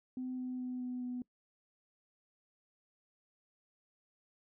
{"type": "tone with pitch steps", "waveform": "sine", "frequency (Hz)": [255.1, 253.3, 251.6, 249.9, 248.1], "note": ["C4", "B3", "B3", "B3", "B3"], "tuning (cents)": [-44, 44, 32, 21, 8], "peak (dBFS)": -36, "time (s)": [0.17, 1.22], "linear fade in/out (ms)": 2, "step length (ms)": 210, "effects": ["noise-tail reverb RT60 0.1 s tail -23 dB re dry", "tanh soft clip ceiling -32 dBFS"]}